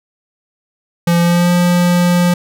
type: tone with pitch glide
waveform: square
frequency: 171.4 to 176.12 Hz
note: F3 to F3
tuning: -32 to +15 cents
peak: -10 dBFS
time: 1.07-2.34 s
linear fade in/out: 5 ms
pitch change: +47 cents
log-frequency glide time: 1.2-1.51 s
effects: none